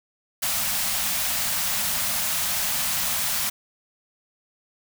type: band-stop noise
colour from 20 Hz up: white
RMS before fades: -25 dBFS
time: 0.42-3.5 s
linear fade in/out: 10 ms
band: 250 to 570 Hz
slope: 48 dB/octave
effects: none